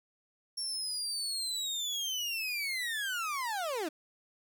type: linear sweep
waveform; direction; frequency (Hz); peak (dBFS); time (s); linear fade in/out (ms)
30% pulse; down; 5510 to 287.4; -30; 0.57-3.89; 10
effects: none